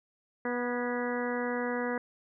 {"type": "harmonic tone with a mistuned harmonic", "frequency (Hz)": 244.4, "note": "B3", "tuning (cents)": -18, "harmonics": [1, 2, 3, 4, 5, 6, 7, 8], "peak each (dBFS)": [-34, -33, -41, -40, -43, -43, -40, -41], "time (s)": [0.45, 1.98], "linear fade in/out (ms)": 2, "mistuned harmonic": 7, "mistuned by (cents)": -37, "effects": []}